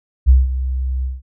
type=tone with ADSR envelope; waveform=sine; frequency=64.6 Hz; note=C2; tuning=21 cents flat; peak=-4 dBFS; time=0.26-1.22 s; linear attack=33 ms; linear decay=180 ms; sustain=-13 dB; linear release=180 ms; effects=none